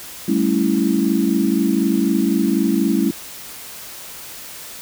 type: chord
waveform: sine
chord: A dominant seventh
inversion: third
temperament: equal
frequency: 196 / 220 / 277.2 / 329.6 Hz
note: G3 / A3 / C#4 / E4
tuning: 0 / 0 / 0 / 0 cents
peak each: -20 dBFS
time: 0.28-3.11 s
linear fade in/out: 5 ms
effects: white hiss -35 dBFS RMS until 4.81 s